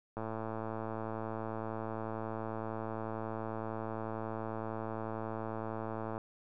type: click train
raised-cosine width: 1 ms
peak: -25 dBFS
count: 668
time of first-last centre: 0.17-6.179 s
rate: 111 Hz
effects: none